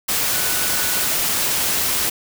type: tone in noise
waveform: sine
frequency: 1479 Hz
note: F#6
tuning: 1 cent flat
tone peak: -31 dBFS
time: 0.33-1.07 s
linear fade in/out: 10 ms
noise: white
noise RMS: -20 dBFS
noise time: 0.08-2.1 s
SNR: -14 dB
effects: none